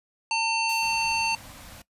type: harmonic tone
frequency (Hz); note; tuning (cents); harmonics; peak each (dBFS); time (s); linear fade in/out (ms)
900; A5; +39; 1 / 3 / 5 / 7 / 9 / 10; -26 / -27 / -31 / -36 / -37 / -45; 0.31-1.35; 2
type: noise with exponential decay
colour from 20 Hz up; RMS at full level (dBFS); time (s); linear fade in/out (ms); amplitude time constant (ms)
blue; -36; 0.69-1.34; 2; 140
type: band-stop noise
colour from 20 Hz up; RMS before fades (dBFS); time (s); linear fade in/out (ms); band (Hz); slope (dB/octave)
pink; -45; 0.82-1.82; 5; 320 to 490; 96
effects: noise-tail reverb RT60 0.1 s tail -19 dB re dry + resampled to 32000 Hz